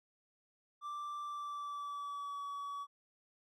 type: tone with pitch glide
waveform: triangle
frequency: 1174.7 to 1136 Hz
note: D6 to C#6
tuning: 0 to +42 cents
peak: -38 dBFS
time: 0.81-2.87 s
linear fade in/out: 50 ms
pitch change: -58 cents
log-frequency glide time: 1.23-2.44 s
effects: none